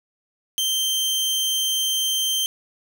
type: tone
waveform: sawtooth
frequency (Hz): 3136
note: G7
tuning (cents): 0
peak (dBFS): -17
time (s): 0.58-2.46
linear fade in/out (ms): 0
effects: 9-bit